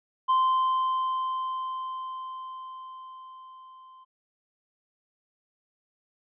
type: tone with level ramp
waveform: triangle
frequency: 1039 Hz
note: C6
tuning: 12 cents flat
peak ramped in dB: -17 to -47 dBFS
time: 0.28-4.05 s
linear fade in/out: 20 ms
effects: resampled to 8000 Hz